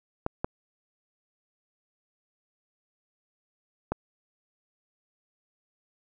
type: clicks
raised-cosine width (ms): 1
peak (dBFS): -13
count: 3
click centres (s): 0.264 / 0.445 / 3.92
effects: none